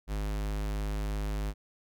square tone, 51.5 Hz, G#1, 14 cents flat, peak -31 dBFS, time 0.07-1.54 s, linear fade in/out 50 ms, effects none

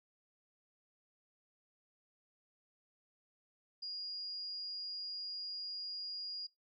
sine tone, 4854 Hz, D#8, 44 cents flat, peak -40 dBFS, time 3.82-6.47 s, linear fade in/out 10 ms, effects noise-tail reverb RT60 0.2 s tail -24 dB re dry

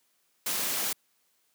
white noise with amplitude modulation, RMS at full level -28 dBFS, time 0.46-0.93 s, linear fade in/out 5 ms, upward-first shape sine, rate 289 Hz, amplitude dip 45%, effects white hiss -71 dBFS RMS until 1.54 s + high-pass 150 Hz 12 dB/octave

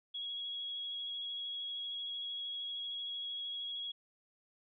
sine tone with vibrato, 3322 Hz, G#7, in tune, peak -38 dBFS, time 0.14-3.92 s, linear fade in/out 10 ms, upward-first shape sine, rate 13 Hz, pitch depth 13 cents each way, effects none

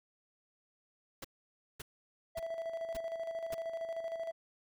pink noise bursts, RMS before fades -44 dBFS, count 5, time 1.22-3.545 s, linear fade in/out 5 ms, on 25 ms, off 550 ms
triangle tone with tremolo, 660 Hz, E5, 2 cents sharp, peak -33 dBFS, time 2.35-4.32 s, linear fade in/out 20 ms, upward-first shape square, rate 13 Hz, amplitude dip 50%
effects none

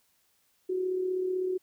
sine tone with amplitude modulation, 370 Hz, F#4, in tune, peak -25 dBFS, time 0.69-1.58 s, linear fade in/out 10 ms, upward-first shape sine, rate 35.9 Hz, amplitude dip 45%, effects white hiss -70 dBFS RMS until 1.62 s

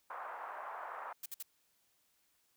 pink band-pass noise, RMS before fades -45 dBFS, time 0.1-1.13 s, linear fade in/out 5 ms, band 730 to 1400 Hz, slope 24 dB/octave
blue noise bursts, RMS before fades -43 dBFS, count 3, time 1.23-1.427 s, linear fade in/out 5 ms, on 29 ms, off 55 ms
effects white hiss -75 dBFS RMS until 2.56 s

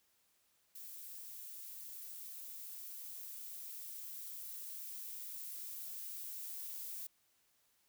violet noise with level ramp, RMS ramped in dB -50 to -45 dBFS, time 0.75-7.07 s, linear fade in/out 5 ms, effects white hiss -75 dBFS RMS until 7.88 s

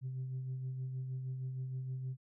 sine tone with tremolo, 129.9 Hz, C3, 12 cents flat, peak -34 dBFS, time 0.01-2.17 s, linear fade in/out 50 ms, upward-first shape sine, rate 6.4 Hz, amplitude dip 40%, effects tanh soft clip ceiling -34 dBFS

